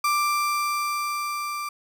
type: tone with level ramp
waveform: 35% pulse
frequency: 1179 Hz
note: D6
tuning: 6 cents sharp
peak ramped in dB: -18 to -27 dBFS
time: 0.04-1.69 s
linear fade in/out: 5 ms
effects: none